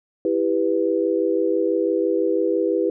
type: chord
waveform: sine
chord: E minor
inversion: none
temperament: just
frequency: 329.6 / 395.6 / 494.4 Hz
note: E4 / G4 / B4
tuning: 0 / +16 / +2 cents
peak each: -22 dBFS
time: 0.25-2.9 s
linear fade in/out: 2 ms
effects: none